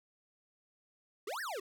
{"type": "exponential two-way sweep", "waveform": "square", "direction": "up then down", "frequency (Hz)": [360.2, 1921, 360.2], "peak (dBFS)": -38, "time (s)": [1.27, 1.6], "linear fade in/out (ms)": 5, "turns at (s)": 1.41, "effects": []}